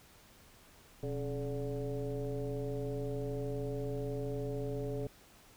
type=tone with frequency modulation; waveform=sine; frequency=275.2 Hz; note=C#4; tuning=12 cents flat; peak=-34 dBFS; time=1.03-5.07 s; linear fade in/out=2 ms; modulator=151 Hz; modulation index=1.8; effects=pink hiss -60 dBFS RMS until 5.56 s